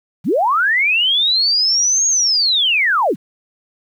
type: linear two-way sweep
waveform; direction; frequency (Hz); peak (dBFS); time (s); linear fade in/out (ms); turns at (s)
sine; up then down; 116.54 to 6645 to 116.54; -12; 0.24-3.16; 50; 2.07
effects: 8-bit